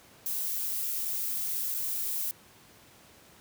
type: noise with dropouts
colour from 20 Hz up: violet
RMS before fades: -32 dBFS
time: 0.26-2.31 s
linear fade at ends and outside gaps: 0 ms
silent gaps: 1.049-1.053 / 1.742-1.747 s
effects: pink hiss -56 dBFS RMS until 3.4 s + high-pass 80 Hz 12 dB/octave

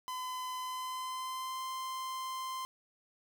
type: tone with pitch glide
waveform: 45% pulse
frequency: 1015 to 1041.7 Hz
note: B5 to C6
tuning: +47 to -8 cents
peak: -37 dBFS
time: 0.08-2.65 s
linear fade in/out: 0 ms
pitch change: +45 cents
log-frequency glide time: 0.58-1.65 s
effects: none

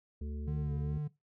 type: harmonic tone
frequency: 73.42 Hz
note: D2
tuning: in tune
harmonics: 1 / 3 / 5 / 6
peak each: -37 / -45 / -53 / -53 dBFS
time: 0.21-0.98 s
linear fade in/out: 5 ms
type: tone with vibrato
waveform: triangle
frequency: 146.83 Hz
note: D3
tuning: in tune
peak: -31 dBFS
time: 0.47-1.08 s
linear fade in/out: 10 ms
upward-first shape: sine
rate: 2.5 Hz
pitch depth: 44 cents each way
effects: noise-tail reverb RT60 0.2 s tail -19 dB re dry

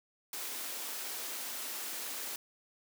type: high-pass noise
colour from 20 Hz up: white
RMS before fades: -40 dBFS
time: 0.33-2.36 s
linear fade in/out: 2 ms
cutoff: 240 Hz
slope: 24 dB/octave
effects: none

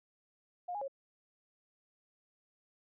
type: tone with pitch steps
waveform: sine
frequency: 712 / 825 / 547 Hz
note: F5 / G#5 / C#5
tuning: +33 / -12 / -23 cents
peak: -36 dBFS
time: 0.68-0.881 s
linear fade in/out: 10 ms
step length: 67 ms
effects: none

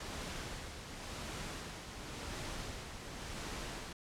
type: noise with tremolo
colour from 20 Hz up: pink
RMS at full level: -42 dBFS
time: 0-3.93 s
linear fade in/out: 5 ms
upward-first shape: sine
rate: 0.92 Hz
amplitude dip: 45%
effects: low-pass 8000 Hz 12 dB/octave

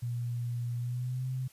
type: tone with pitch glide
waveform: sine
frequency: 120.1 to 129.47 Hz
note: B2 to C3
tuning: -48 to -18 cents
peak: -31 dBFS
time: 0.02-1.48 s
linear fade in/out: 10 ms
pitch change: +130 cents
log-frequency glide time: 0.77-1.28 s
effects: white hiss -60 dBFS RMS until 1.52 s + resampled to 32000 Hz

